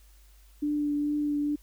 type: tone with vibrato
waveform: sine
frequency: 293.7 Hz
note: D4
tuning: in tune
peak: -25 dBFS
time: 0.62-1.56 s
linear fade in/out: 10 ms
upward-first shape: triangle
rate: 2.3 Hz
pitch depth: 17 cents each way
effects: added 50 Hz sine -53 dBFS peak until 1.62 s + white hiss -63 dBFS RMS until 1.62 s